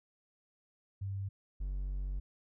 sine / triangle tone pair in turn, 98 / 47.39 Hz, G2 / F#1, 0 / +42 cents, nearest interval octave + minor second, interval 1258 cents, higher first, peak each -35 / -32 dBFS, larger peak second, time 1.01-1.29 / 1.6-2.2 s, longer second, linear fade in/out 10 ms, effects none

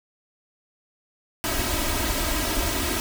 pink noise with comb filter, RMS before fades -25 dBFS, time 1.44-3 s, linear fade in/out 0 ms, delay 3.1 ms, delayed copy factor +0.75, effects none

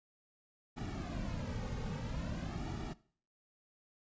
brown noise with flanger, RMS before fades -40 dBFS, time 0.76-2.94 s, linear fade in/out 20 ms, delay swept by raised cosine 1.9 to 3 ms, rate 0.5 Hz, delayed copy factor -0.8, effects noise-tail reverb RT60 0.5 s tail -20 dB re dry + resampled to 16000 Hz

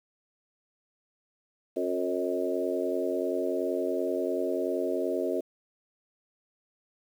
harmonic tone with a mistuned harmonic, 90.4 Hz, F#2, 40 cents flat, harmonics 3 / 4 / 5 / 6 / 7, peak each -34 / -31 / -33 / -35 / -33 dBFS, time 1.76-5.41 s, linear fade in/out 10 ms, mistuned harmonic 6, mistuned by +24 cents, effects 9-bit

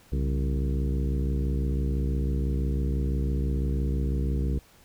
harmonic tone with a mistuned harmonic, 66 Hz, C2, 16 cents sharp, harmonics 1 / 2 / 3 / 4 / 5 / 6 / 7, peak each -25 / -31 / -35 / -37 / -39 / -41 / -42 dBFS, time 0.12-4.59 s, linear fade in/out 5 ms, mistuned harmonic 2, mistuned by +130 cents, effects pink hiss -57 dBFS RMS until 4.84 s

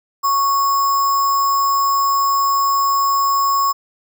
sine tone with sample-and-hold, 1108.7 Hz, C#6, in tune, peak -13 dBFS, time 0.23-3.73 s, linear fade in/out 20 ms, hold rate 6300 Hz, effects none

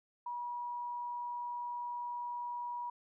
sine tone, 965 Hz, B5, 40 cents flat, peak -37 dBFS, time 0.26-2.9 s, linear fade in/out 5 ms, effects none

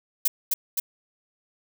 violet noise with echo, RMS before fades -21 dBFS, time 0.25-0.28 s, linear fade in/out 5 ms, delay 260 ms, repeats 2, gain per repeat -2 dB, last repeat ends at 0.8 s, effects none

